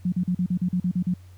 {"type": "tone bursts", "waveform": "sine", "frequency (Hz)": 180, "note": "F#3", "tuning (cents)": -47, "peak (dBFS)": -20, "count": 10, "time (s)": [0.05, 1.14], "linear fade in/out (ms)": 5, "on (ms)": 73, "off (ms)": 40, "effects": ["added 91 Hz sine -44 dBFS peak until 1.37 s", "pink hiss -60 dBFS RMS until 1.37 s"]}